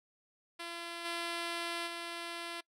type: tone with level steps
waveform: 5% pulse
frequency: 340.5 Hz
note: F4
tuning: 44 cents flat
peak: -29 / -24 / -28 dBFS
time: 0.59-2.61 s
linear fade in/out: 10 ms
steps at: 1.04 / 1.86 s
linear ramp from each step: 20 ms
effects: noise-tail reverb RT60 0.1 s tail -23 dB re dry + low-pass 10000 Hz 12 dB/octave